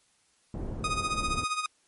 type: low-pass noise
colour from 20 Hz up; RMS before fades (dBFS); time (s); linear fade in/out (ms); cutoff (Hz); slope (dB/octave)
pink; -35; 0.54-1.44; 2; 460; 12
type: tone with tremolo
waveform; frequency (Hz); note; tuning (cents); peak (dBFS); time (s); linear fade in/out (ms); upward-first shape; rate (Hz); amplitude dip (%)
sawtooth; 1244.5; D#6; 0; -22; 0.84-1.66; 2; sine; 15; 70
effects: white hiss -67 dBFS RMS until 1.87 s + MP3 48 kbps